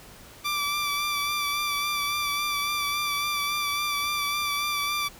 15% pulse tone with vibrato, 1169 Hz, D6, 8 cents flat, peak -19 dBFS, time 0.44-5.09 s, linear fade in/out 20 ms, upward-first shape sine, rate 3.6 Hz, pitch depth 25 cents each way, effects pink hiss -48 dBFS RMS until 5.19 s

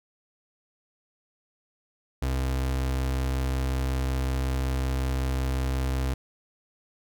35% pulse tone, 65.41 Hz, C2, in tune, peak -23 dBFS, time 2.22-6.14 s, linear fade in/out 5 ms, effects none

